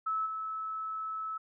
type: tone with level steps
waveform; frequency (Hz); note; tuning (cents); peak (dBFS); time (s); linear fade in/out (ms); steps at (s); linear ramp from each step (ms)
sine; 1302; E6; -22; -29 / -34; 0.06-1.38; 10; 0.25; 20
effects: none